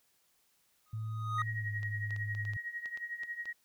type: tone with exponential growth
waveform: triangle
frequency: 1244.5 Hz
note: D#6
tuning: in tune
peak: -27 dBFS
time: 0.86-1.42 s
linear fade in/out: 2 ms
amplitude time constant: 120 ms
type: tone with pitch glide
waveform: sine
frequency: 110 to 105.09 Hz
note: A2 to G#2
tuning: 0 to +21 cents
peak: -35 dBFS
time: 0.93-2.57 s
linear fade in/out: 5 ms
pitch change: -79 cents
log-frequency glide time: 1.54-1.69 s
type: tone with tremolo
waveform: sine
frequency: 1892 Hz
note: A#6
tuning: 25 cents sharp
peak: -34 dBFS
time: 1.38-3.53 s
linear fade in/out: 5 ms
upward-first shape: triangle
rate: 11 Hz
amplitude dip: 85%
type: clicks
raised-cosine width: 0.2 ms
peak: -33 dBFS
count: 10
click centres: 1.831 / 2.107 / 2.163 / 2.35 / 2.452 / 2.535 / 2.858 / 2.974 / 3.234 / 3.456 s
effects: white hiss -72 dBFS RMS until 3.64 s